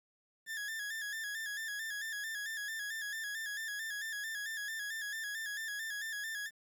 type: tone with vibrato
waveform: 40% pulse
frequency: 1725 Hz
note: A6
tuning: 35 cents flat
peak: -37 dBFS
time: 0.46-6.51 s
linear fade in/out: 50 ms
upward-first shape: square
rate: 4.5 Hz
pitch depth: 60 cents each way
effects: 11-bit